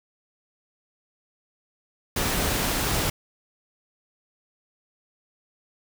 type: noise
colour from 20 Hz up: pink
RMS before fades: -25 dBFS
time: 2.16-3.1 s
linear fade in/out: 5 ms
effects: none